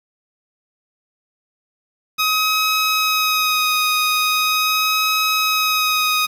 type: tone with vibrato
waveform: 15% pulse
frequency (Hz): 1260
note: D#6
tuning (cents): +21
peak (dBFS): -9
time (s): 2.18-6.27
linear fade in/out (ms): 20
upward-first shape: sine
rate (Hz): 0.41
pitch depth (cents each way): 18
effects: 7-bit